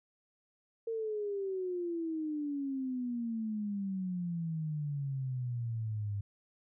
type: exponential sweep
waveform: sine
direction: down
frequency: 459.2 to 99.8 Hz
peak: -33 dBFS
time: 0.87-6.21 s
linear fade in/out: 5 ms
effects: none